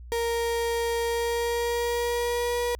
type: tone with pitch glide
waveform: 35% pulse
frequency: 466.2 to 481.5 Hz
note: A#4 to B4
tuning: 0 to -44 cents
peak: -23 dBFS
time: 0.12-2.75 s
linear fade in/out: 0 ms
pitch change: +56 cents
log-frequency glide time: 1.03-2.57 s
effects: added 60 Hz sine -40 dBFS peak until 2.79 s